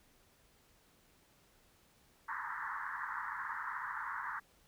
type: band-pass noise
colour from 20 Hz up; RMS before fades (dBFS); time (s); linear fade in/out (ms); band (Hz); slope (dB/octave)
pink; -41; 2.28-4.4; 10; 890 to 1900; 96
effects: pink hiss -68 dBFS RMS until 4.67 s